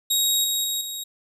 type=tone with level steps; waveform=20% pulse; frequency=3786 Hz; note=A#7; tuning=26 cents sharp; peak=-13 / -16 / -18 / -24 dBFS; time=0.1-1.04 s; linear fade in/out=10 ms; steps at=0.44 / 0.64 / 0.81 s; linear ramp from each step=2 ms; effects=none